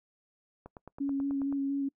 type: click train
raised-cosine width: 1 ms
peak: -31 dBFS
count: 9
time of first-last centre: 0.66-1.526 s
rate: 9.24 Hz
type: tone with vibrato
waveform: sine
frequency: 277.2 Hz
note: C#4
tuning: in tune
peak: -28 dBFS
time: 1-1.89 s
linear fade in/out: 10 ms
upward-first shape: square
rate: 4.3 Hz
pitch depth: 12 cents each way
effects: noise-tail reverb RT60 0.1 s tail -25 dB re dry